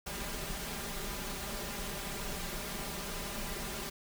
pink noise with comb filter, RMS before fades -39 dBFS, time 0.06-3.9 s, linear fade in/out 10 ms, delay 5 ms, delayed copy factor +0.7, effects none

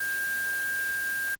sine tone in noise, 1600 Hz, G6, 35 cents sharp, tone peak -27 dBFS, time 0-1.35 s, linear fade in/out 5 ms, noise white, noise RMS -38 dBFS, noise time 0-1.35 s, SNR +8 dB, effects Opus 24 kbps

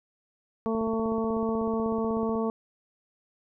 harmonic tone, 224.1 Hz, A3, 32 cents sharp, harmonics 1 / 2 / 3 / 4 / 5, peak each -28 / -29 / -36 / -38 / -37 dBFS, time 0.66-2.5 s, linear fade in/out 0 ms
click train, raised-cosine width 2 ms, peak -26 dBFS, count 27, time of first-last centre 0.75-2.355 s, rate 16.2 Hz
effects none

